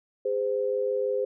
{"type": "tone pair together", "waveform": "sine", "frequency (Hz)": [408, 514], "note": ["G#4", "C5"], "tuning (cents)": [-31, -31], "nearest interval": "major third", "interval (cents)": 400, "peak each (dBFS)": [-28, -26], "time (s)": [0.25, 1.25], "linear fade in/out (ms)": 5, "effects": []}